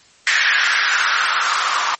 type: noise with band-pass filter sweep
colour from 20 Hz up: blue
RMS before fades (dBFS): -17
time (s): 0.27-1.95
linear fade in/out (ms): 2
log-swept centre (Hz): 1800 to 1100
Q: 4.6
effects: white hiss -50 dBFS RMS until 1.99 s + MP3 32 kbps